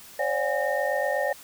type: tone cluster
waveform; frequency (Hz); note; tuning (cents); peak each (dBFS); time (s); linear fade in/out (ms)
sine; 532 / 580 / 727 / 816 / 1834; C5 / D5 / F#5 / G#5 / A#6; +29 / -22 / -31 / -31 / -29; -29 / -27 / -32 / -32 / -30; 0.19-1.33; 5
effects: white hiss -47 dBFS RMS until 1.43 s